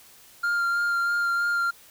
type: tone with vibrato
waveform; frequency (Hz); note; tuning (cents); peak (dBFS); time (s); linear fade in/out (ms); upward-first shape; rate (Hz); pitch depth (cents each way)
triangle; 1396.9; F6; 0; -20; 0.43-1.71; 10; sine; 3.1; 14
effects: white hiss -52 dBFS RMS until 1.9 s